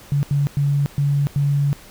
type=tone bursts at uneven times; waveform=sine; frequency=142.3 Hz; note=C#3; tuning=46 cents sharp; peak=-15 dBFS; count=5; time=0.12-0.23 / 0.31-0.47 / 0.57-0.86 / 0.98-1.27 / 1.36-1.73 s; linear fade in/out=0 ms; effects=pink hiss -44 dBFS RMS until 1.9 s